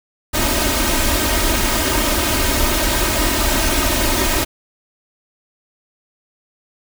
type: noise with comb filter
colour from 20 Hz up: pink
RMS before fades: -17 dBFS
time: 0.33-4.45 s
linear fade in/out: 20 ms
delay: 3.2 ms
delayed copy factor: +0.85
effects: none